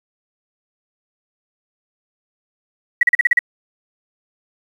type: tone bursts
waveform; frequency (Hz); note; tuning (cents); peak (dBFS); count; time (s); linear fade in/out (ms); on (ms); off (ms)
sine; 1931; B6; -39; -8; 7; 3.01-3.391; 5; 21; 39
effects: 7-bit